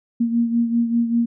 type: beating tone pair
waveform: sine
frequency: 233.1 / 238.2 Hz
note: A#3 / A#3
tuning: 0 / +38 cents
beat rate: 5.1 Hz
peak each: -17 / -24 dBFS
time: 0.2-1.26 s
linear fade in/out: 10 ms
effects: none